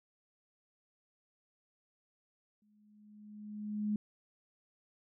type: tone with exponential growth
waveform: sine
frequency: 210 Hz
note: G#3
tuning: 19 cents sharp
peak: -29 dBFS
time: 2.62-3.96 s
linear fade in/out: 2 ms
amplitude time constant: 290 ms
effects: none